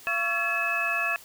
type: tone cluster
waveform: sine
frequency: 682 / 1120 / 1346 / 1705 / 2589 Hz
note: F5 / C#6 / E6 / G#6 / E7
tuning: -41 / +18 / +36 / +45 / -32 cents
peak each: -34 / -34 / -34 / -29 / -27 dBFS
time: 0.07-1.16 s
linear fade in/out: 0 ms
effects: white hiss -49 dBFS RMS until 1.24 s